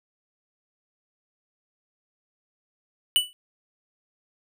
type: tone with exponential decay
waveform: square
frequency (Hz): 2967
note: F#7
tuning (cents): +4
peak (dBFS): -14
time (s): 3.16-3.33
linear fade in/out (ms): 0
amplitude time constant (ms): 35
effects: none